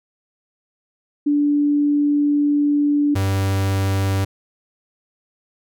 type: tone pair in turn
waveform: sine / 45% pulse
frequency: 291.2 / 97.18 Hz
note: D4 / G2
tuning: -15 / -15 cents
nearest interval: octave + perfect fifth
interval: 1900 cents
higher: first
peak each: -14 / -17 dBFS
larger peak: first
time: 1.26-3.15 / 3.15-4.25 s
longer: first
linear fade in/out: 10 ms
effects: none